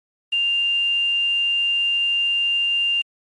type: tone with quantisation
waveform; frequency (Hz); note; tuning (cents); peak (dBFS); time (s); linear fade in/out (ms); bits
sine; 2794; F7; 0; -17; 0.32-3.02; 10; 7
effects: MP3 48 kbps